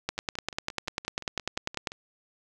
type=two click trains; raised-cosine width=0.2 ms; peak=-23 / -11 dBFS; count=11 / 19; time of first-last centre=0.18-1.919 / 0.09-1.872 s; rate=5.75 / 10.1 Hz; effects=none